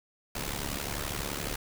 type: noise with amplitude modulation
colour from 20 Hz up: pink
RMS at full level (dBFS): -31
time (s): 0.35-1.56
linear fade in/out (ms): 5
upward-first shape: sine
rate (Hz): 71.6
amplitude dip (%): 80
effects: none